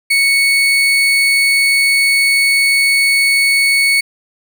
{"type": "tone", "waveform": "35% pulse", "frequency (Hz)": 2217, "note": "C#7", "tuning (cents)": 0, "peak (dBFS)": -8, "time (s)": [0.1, 4.01], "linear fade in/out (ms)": 10, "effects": []}